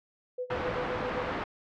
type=tone with tremolo; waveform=sine; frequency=500 Hz; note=B4; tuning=21 cents sharp; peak=-30 dBFS; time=0.38-1.3 s; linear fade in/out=5 ms; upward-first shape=sine; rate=7.7 Hz; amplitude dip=90%
type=low-pass noise; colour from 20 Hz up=white; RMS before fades=-34 dBFS; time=0.5-1.44 s; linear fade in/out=5 ms; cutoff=1300 Hz; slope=12 dB/octave
effects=low-pass 4000 Hz 12 dB/octave

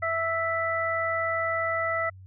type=harmonic tone; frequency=659.3 Hz; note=E5; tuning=in tune; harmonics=1 / 2 / 3; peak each=-29 / -29 / -29 dBFS; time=0.02-2.1 s; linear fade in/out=10 ms; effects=added 94 Hz sine -44 dBFS peak until 2.26 s

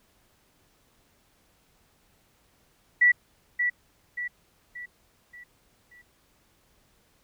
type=tone with echo; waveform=sine; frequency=1953 Hz; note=B6; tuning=20 cents flat; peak=-15 dBFS; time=3.01-3.12 s; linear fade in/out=10 ms; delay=580 ms; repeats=5; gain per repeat=-7 dB; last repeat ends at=6.02 s; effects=pink hiss -65 dBFS RMS until 7.23 s

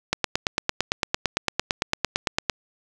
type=click train; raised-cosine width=0.2 ms; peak=-3 dBFS; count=22; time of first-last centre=0.13-2.498 s; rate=8.87 Hz; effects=none

